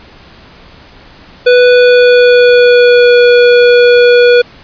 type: tone with pitch glide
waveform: square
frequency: 493.9 to 485.7 Hz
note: B4 to B4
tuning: 0 to -29 cents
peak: -3 dBFS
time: 1.46-4.42 s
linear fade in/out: 10 ms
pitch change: -29 cents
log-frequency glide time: 1.67-3.17 s
effects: pink hiss -37 dBFS RMS until 4.63 s + resampled to 11025 Hz